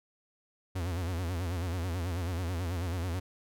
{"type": "tone with vibrato", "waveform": "45% pulse", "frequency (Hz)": 87.8, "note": "F2", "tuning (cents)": 10, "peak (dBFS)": -31, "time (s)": [0.75, 3.2], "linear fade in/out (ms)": 10, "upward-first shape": "sine", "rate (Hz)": 9.2, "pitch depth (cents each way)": 120, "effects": []}